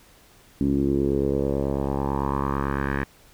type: tone with low-pass filter sweep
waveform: 10% pulse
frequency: 69 Hz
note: C#2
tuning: 7 cents flat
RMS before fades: -24 dBFS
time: 0.61-3.04 s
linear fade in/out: 0 ms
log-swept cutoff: 270 to 1800 Hz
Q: 3.6
effects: pink hiss -54 dBFS RMS until 3.33 s